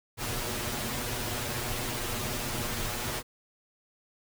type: noise with comb filter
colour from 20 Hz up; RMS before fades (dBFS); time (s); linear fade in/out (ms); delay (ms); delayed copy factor
pink; -33; 0.17-3.23; 50; 8.3; +0.9
effects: none

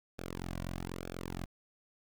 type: tone with flanger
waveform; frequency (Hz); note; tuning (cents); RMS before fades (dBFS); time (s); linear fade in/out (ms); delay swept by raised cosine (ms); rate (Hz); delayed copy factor
sawtooth; 44.13; F1; +19; -41; 0.18-1.46; 10; 1 to 2.4; 1.1; -0.95
effects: 10-bit

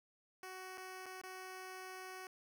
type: tone with dropouts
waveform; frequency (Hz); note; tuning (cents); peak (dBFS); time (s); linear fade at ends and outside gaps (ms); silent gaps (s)
10% pulse; 373.3; F#4; +15; -39; 0.43-2.27; 1; 0.775-0.78 / 1.058-1.063 / 1.215-1.236
effects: none

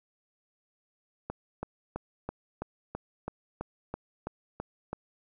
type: click train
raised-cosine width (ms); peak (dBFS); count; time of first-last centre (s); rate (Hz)
1; -20; 12; 1.3-4.93; 3.03
effects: none

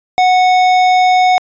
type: tone with tanh clipping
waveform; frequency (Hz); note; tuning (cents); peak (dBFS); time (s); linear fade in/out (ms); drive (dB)
sine; 736; F#5; -9; -9; 0.18-1.38; 0; 15
effects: resampled to 16000 Hz

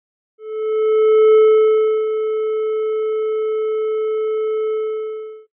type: tone with ADSR envelope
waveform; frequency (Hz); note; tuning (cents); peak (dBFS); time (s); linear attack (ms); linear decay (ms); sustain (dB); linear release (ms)
triangle; 434.8; A4; -21; -4; 0.38-5.47; 970; 710; -10; 750
effects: noise-tail reverb RT60 0.1 s tail -18 dB re dry + resampled to 8000 Hz

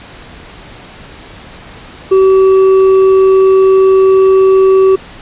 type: tone with hard clipping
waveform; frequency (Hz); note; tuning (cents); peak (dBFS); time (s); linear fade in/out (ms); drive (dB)
sine; 382.1; G4; -44; -5; 2.11-4.96; 10; 4
effects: pink hiss -33 dBFS RMS until 5.21 s + resampled to 8000 Hz

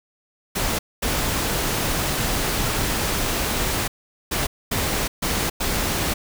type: noise bursts at uneven times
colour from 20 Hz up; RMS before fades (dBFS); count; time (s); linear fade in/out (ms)
pink; -23; 6; 0.55-0.79 / 1.02-3.88 / 4.31-4.47 / 4.71-5.08 / 5.22-5.5 / 5.6-6.14; 10
effects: none

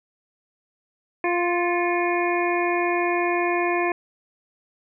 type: harmonic tone with a mistuned harmonic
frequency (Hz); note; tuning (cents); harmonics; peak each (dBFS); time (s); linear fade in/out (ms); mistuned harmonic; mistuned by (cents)
349.2; F4; 0; 1 / 2 / 3 / 5 / 6 / 7; -23 / -26 / -28 / -30 / -31 / -31; 1.24-3.92; 2; 6; +56
effects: none

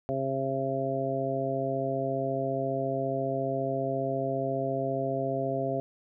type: harmonic tone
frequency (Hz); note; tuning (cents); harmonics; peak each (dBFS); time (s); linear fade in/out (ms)
134.6; C3; +49; 1 / 2 / 3 / 4 / 5; -35 / -35 / -34 / -34 / -31; 0.09-5.8; 0
effects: none

